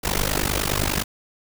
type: noise with amplitude modulation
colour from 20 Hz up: pink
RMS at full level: -19 dBFS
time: 0.03-1.04 s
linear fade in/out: 20 ms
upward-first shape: sine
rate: 49.8 Hz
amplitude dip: 95%
effects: none